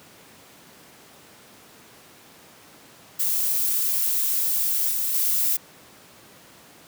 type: noise with level steps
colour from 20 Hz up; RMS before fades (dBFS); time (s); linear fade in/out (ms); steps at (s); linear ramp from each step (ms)
violet; -23 / -25 / -22; 3.19-5.57; 10; 4.91 / 5.14; 5
effects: pink hiss -49 dBFS RMS until 6.87 s + high-pass 150 Hz 12 dB/octave